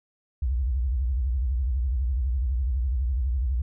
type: tone with vibrato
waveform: sine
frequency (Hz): 63.4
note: B1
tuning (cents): +46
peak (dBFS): -22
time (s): 0.42-3.62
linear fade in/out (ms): 5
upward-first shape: sine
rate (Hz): 12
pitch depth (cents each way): 210
effects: none